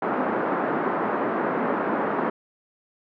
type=band-pass noise; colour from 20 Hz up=pink; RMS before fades=-25 dBFS; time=0.02-2.3 s; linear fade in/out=5 ms; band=220 to 1500 Hz; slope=24 dB/octave; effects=none